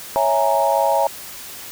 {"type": "chord", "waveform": "sine", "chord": "A# half-diminished seventh", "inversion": "first", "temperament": "equal", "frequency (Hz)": [554.4, 659.3, 830.6, 932.3], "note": ["C#5", "E5", "G#5", "A#5"], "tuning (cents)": [0, 0, 0, 0], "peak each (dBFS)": -20, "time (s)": [0.16, 1.07], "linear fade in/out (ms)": 0, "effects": ["white hiss -35 dBFS RMS until 1.71 s"]}